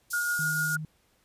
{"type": "high-pass noise", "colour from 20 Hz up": "pink", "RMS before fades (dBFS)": -36, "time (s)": [0.1, 0.76], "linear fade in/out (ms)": 10, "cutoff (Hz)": 5600, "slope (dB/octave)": 24}
{"type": "tone with tremolo", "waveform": "sine", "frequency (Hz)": 1432, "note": "F6", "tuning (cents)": 43, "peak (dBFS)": -25, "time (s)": [0.13, 0.77], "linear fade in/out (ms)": 5, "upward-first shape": "sine", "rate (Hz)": 6.7, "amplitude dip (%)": 25}
{"type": "tone", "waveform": "sine", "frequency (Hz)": 155.56, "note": "D#3", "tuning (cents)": 0, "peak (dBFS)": -33, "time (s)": [0.39, 0.85], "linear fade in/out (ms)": 2}
{"effects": ["pink hiss -67 dBFS RMS until 1.24 s", "resampled to 32000 Hz"]}